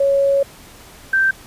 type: tone pair in turn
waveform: sine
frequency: 554.4 / 1564.2 Hz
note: C#5 / G6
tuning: 0 / -4 cents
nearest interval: octave + tritone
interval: 1796 cents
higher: second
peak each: -12 dBFS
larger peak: neither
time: 0-0.43 / 1.13-1.31 s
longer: first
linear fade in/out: 5 ms
effects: pink hiss -42 dBFS RMS until 1.46 s + resampled to 32000 Hz